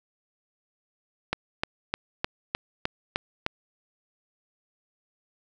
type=click train; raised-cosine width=0.3 ms; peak=-9 dBFS; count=8; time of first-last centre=1.33-3.464 s; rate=3.28 Hz; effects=none